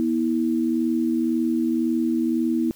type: tone pair together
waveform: sine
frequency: 241.7 / 323.6 Hz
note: B3 / E4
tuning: -37 / -32 cents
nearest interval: perfect fourth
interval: 505 cents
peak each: -22 dBFS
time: 0-2.71 s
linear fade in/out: 0 ms
effects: white hiss -52 dBFS RMS until 2.75 s